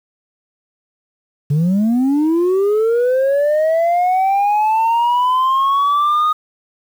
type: linear sweep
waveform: sine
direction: up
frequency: 139 to 1244.5 Hz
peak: -9 dBFS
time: 1.5-6.33 s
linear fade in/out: 10 ms
effects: tanh soft clip ceiling -11 dBFS + 7-bit